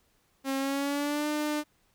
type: tone with pitch glide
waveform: sawtooth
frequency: 270.1 to 299.7 Hz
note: C#4 to D4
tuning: -45 to +35 cents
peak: -24 dBFS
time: 0.44-1.64 s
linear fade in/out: 50 ms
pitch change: +180 cents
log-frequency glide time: 0.58-1.27 s
effects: pink hiss -69 dBFS RMS until 1.94 s